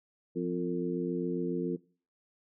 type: harmonic tone with a mistuned harmonic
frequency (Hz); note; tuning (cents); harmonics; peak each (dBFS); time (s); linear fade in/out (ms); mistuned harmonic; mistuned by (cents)
87.31; F2; 0; 2 / 3 / 4 / 5; -35 / -35 / -34 / -36; 0.35-1.77; 20; 5; +55
effects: noise-tail reverb RT60 0.4 s tail -20 dB re dry